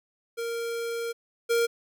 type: tone pair in turn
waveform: square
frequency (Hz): 464.9 / 466.8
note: A#4 / A#4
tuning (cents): -5 / +2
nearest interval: unison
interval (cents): 7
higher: second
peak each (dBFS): -30 / -22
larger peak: second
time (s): 0.37-1.13 / 1.49-1.67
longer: first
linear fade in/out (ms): 20
effects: none